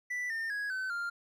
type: tone with pitch steps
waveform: triangle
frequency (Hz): 1975.5 / 1811.5 / 1661.2 / 1523.3 / 1396.9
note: B6 / A6 / G#6 / F#6 / F6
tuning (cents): 0 / +50 / 0 / +50 / 0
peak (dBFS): -31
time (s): 0.1-1.1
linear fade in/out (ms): 10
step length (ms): 200
effects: none